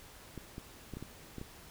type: clicks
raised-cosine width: 3 ms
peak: -29 dBFS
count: 7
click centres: 0.377 / 0.581 / 0.937 / 0.97 / 1.026 / 1.383 / 1.414 s
effects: pink hiss -54 dBFS RMS until 1.7 s